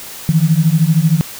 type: beating tone pair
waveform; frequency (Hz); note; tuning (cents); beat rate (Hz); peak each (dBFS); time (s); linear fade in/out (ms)
sine; 154.2 / 167.2; D#3 / E3; -15 / +25; 13; -12; 0.29-1.21; 0
effects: white hiss -31 dBFS RMS until 1.39 s